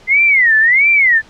sine tone with vibrato, 2030 Hz, B6, 47 cents sharp, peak -7 dBFS, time 0.07-1.22 s, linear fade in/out 50 ms, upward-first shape sine, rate 1.5 Hz, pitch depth 260 cents each way, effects pink hiss -43 dBFS RMS until 1.29 s + low-pass 5000 Hz 12 dB/octave

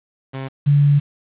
sawtooth / sine tone pair in turn, 133.7 / 143.8 Hz, C3 / D3, +38 / -36 cents, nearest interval minor second, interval 126 cents, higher second, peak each -22 / -10 dBFS, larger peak second, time 0.33-0.49 / 0.66-1 s, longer second, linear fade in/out 20 ms, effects resampled to 8000 Hz + 7-bit

